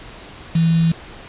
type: tone with quantisation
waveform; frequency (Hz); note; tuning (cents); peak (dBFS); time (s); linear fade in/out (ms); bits
sine; 164.81; E3; 0; -12; 0.55-0.92; 5; 5
effects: pink hiss -38 dBFS RMS until 1.28 s + resampled to 8000 Hz